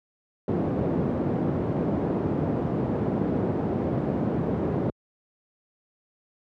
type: band-pass noise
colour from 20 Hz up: pink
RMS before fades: -26 dBFS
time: 0.48-4.9 s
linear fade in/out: 2 ms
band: 140 to 450 Hz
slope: 12 dB/octave
effects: high-pass 60 Hz 12 dB/octave